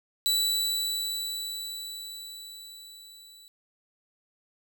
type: tone with level ramp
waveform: sawtooth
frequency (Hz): 3951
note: B7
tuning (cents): 0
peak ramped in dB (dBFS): -19 to -47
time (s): 0.26-3.48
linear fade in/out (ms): 0
effects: none